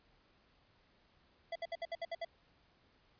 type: tone bursts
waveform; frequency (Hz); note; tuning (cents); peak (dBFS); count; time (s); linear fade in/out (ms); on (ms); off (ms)
square; 670; E5; +28; -38; 8; 1.52-2.249; 5; 36; 63
effects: pink hiss -70 dBFS RMS until 3.19 s + resampled to 11025 Hz